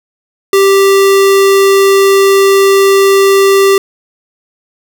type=tone; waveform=square; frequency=392 Hz; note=G4; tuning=in tune; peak=-5 dBFS; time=0.53-3.78 s; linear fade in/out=2 ms; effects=none